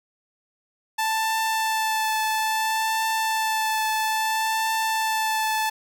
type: tone with vibrato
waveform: sawtooth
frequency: 880 Hz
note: A5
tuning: in tune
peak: -18 dBFS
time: 0.98-5.7 s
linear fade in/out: 10 ms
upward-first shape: triangle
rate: 0.6 Hz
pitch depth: 16 cents each way
effects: none